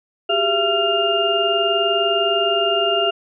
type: tone cluster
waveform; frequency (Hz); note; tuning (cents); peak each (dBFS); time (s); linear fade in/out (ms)
sine; 382.6 / 402.3 / 676 / 1372 / 2811; G4 / G4 / E5 / F6 / F7; -42 / +45 / +43 / -31 / +11; -27 / -22 / -20 / -25 / -20; 0.29-3.11; 10
effects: none